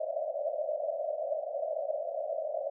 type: band-pass noise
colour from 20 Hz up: white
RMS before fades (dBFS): -34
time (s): 0-2.7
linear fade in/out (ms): 10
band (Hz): 560 to 660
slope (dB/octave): 96
effects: none